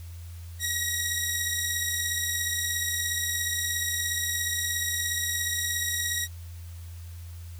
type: beating tone pair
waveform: 10% pulse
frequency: 1900 / 1917 Hz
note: A#6 / A#6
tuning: +33 / +48 cents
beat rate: 17 Hz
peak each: -19 / -23 dBFS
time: 0.59-6.28 s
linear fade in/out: 50 ms
effects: added 85 Hz sine -38 dBFS peak until 7.59 s + white hiss -54 dBFS RMS until 7.59 s